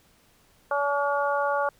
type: harmonic tone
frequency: 284.8 Hz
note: C#4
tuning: 47 cents sharp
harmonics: 2 / 3 / 4 / 5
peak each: -26 / -28 / -29 / -30 dBFS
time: 0.71-1.69 s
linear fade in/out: 2 ms
effects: pink hiss -61 dBFS RMS until 1.79 s